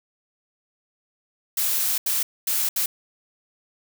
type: noise bursts at uneven times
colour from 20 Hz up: blue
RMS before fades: -23 dBFS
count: 4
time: 1.57-1.98 / 2.06-2.23 / 2.47-2.69 / 2.76-2.86 s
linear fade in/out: 5 ms
effects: none